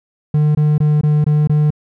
triangle tone bursts, 150.3 Hz, D3, 40 cents sharp, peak -8 dBFS, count 6, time 0.34-1.705 s, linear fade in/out 5 ms, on 210 ms, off 21 ms, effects none

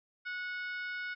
harmonic tone, 733 Hz, F#5, 16 cents flat, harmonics 2 / 3 / 4 / 5 / 6 / 7, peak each -37 / -43 / -53 / -53 / -57 / -56 dBFS, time 0.25-1.15 s, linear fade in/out 20 ms, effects none

